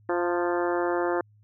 harmonic tone with a mistuned harmonic, 174.61 Hz, F3, in tune, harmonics 2 / 3 / 4 / 5 / 6 / 7 / 8 / 9 / 10, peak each -26 / -30 / -32 / -34 / -36 / -37 / -38 / -39 / -40 dBFS, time 0.09-1.21 s, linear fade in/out 2 ms, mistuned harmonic 5, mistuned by +27 cents, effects added 105 Hz sine -55 dBFS peak until 1.43 s

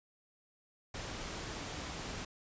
pink noise, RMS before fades -42 dBFS, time 0.94-2.25 s, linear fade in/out 5 ms, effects resampled to 16000 Hz

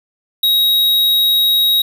square tone, 3804 Hz, A#7, 34 cents sharp, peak -11 dBFS, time 0.43-1.82 s, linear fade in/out 5 ms, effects none

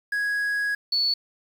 triangle / sine tone pair in turn, 1661.2 / 4435 Hz, G#6 / C#8, 0 / 0 cents, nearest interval octave + perfect fourth, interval 1700 cents, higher second, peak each -21 / -20 dBFS, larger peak second, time 0.12-0.75 / 0.92-1.14 s, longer first, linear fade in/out 5 ms, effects 8-bit

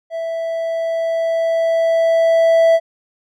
triangle tone with level ramp, 659.3 Hz, E5, in tune, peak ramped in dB -19 to -6 dBFS, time 0.1-2.8 s, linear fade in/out 50 ms, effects none

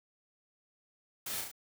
white noise with echo, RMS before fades -39 dBFS, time 1.26-1.41 s, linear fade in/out 5 ms, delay 35 ms, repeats 3, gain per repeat -3 dB, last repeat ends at 1.515 s, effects none

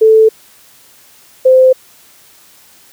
sine tone pair in turn, 440 / 517.5 Hz, A4 / C5, 0 / -19 cents, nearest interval minor third, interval 281 cents, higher second, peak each -3 dBFS, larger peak neither, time 0.01-0.29 / 1.45-1.73 s, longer neither, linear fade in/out 10 ms, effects white hiss -44 dBFS RMS until 2.92 s + high-pass 60 Hz 12 dB/octave

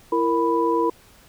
sine tone cluster, 335.3 / 464.6 / 989 Hz, E4 / A#4 / B5, +30 / -6 / +2 cents, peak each -22 dBFS, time 0.12-0.9 s, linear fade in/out 5 ms, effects pink hiss -52 dBFS RMS until 1.28 s

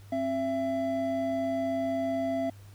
triangle tone pair together, 265.5 / 670 Hz, C4 / E5, +25 / +28 cents, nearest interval octave + major third, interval 1603 cents, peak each -29 / -27 dBFS, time 0.12-2.5 s, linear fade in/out 5 ms, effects added 100 Hz sine -47 dBFS peak until 2.74 s + pink hiss -59 dBFS RMS until 2.74 s

